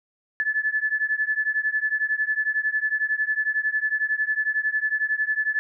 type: beating tone pair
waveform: sine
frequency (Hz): 1727 / 1738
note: A6 / A6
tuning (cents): -33 / -22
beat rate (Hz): 11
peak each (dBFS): -24 / -25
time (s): 0.4-5.59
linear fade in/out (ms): 0
effects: none